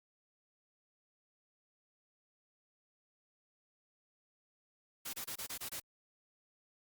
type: noise bursts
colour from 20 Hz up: white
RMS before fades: -42 dBFS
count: 7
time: 5.05-5.801 s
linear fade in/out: 10 ms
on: 85 ms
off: 26 ms
effects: Opus 48 kbps